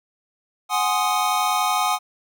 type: chord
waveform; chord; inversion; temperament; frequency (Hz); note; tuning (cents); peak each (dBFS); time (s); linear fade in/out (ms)
square; Ab dominant seventh; third; equal; 740 / 830.6 / 1046.5 / 1244.5; Gb5 / Ab5 / C6 / Eb6; 0 / 0 / 0 / 0; -25 / -25 / -28 / -24; 0.69-1.99; 50
effects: none